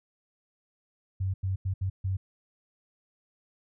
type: tone bursts at uneven times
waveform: sine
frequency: 95.1 Hz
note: F#2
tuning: 48 cents sharp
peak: -26 dBFS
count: 5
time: 1.2-1.34 / 1.43-1.56 / 1.65-1.74 / 1.81-1.9 / 2.04-2.17 s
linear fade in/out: 10 ms
effects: none